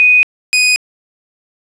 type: tone pair in turn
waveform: sine / sawtooth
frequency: 2489 / 2489 Hz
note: D#7 / D#7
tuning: 0 / 0 cents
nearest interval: unison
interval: 0 cents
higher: neither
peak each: -5 dBFS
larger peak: neither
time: 0-0.23 / 0.53-0.76 s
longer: neither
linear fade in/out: 0 ms
effects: resampled to 22050 Hz + 7-bit